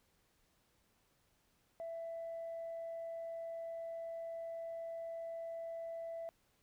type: tone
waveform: sine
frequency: 664 Hz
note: E5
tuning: 12 cents sharp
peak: -40 dBFS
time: 1.8-6.29 s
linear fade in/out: 0 ms
effects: tanh soft clip ceiling -38 dBFS + pink hiss -75 dBFS RMS until 6.62 s